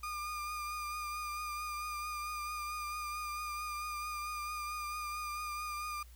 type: tone with vibrato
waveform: 35% pulse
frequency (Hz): 1210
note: D#6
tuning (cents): -49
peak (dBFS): -36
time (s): 0.03-6.03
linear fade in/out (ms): 5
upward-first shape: triangle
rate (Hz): 4.5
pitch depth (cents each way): 30
effects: added 60 Hz sine -52 dBFS peak until 6.15 s + white hiss -64 dBFS RMS until 6.15 s